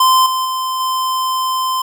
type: tone with level steps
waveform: square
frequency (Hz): 1035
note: C6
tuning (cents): -19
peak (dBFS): -9 / -16 / -18 / -16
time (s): 0-1.82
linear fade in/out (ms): 5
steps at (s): 0.26 / 0.45 / 0.8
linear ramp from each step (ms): 2
effects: none